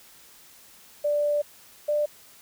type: tone pair in turn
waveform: sine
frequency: 587.3 / 593.4 Hz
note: D5 / D5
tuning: 0 / +18 cents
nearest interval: unison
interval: 18 cents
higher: second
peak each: -21 dBFS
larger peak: neither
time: 1.04-1.42 / 1.88-2.06 s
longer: first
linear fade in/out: 10 ms
effects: white hiss -52 dBFS RMS until 2.41 s